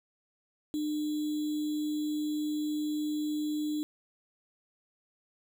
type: tone with sample-and-hold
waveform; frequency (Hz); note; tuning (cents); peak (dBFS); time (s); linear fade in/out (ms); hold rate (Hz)
sine; 301.7; D4; +47; -29; 0.74-3.83; 0; 3675
effects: none